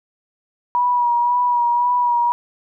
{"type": "tone with vibrato", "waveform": "sine", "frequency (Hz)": 967, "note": "B5", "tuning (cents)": -37, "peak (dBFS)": -14, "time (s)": [0.75, 2.32], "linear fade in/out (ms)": 0, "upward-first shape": "sine", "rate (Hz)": 1.9, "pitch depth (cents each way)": 27, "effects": []}